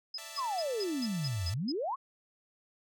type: tone bursts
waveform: sine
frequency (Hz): 5060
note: D#8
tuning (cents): +28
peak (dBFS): -35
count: 8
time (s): 0.14-1.72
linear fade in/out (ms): 5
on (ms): 40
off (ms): 180
type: chord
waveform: 5% pulse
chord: D suspended second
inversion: none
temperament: equal with one note detuned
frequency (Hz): 587.3 / 659.3 / 886.6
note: D5 / E5 / A5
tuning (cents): 0 / 0 / +13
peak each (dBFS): -40 / -35 / -36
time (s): 0.18-1.54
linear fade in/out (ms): 2
type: exponential two-way sweep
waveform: sine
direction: down then up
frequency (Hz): 1167 to 82.2 to 1167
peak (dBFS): -31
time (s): 0.37-1.96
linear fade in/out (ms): 20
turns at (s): 1.48
effects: none